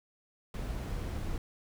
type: noise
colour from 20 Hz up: brown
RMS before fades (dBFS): -36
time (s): 0.54-1.38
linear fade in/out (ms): 2
effects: none